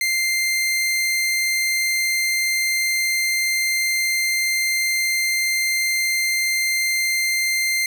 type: tone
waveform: sawtooth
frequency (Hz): 2093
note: C7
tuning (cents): 0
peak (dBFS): -15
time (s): 0.01-7.86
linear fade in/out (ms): 2
effects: none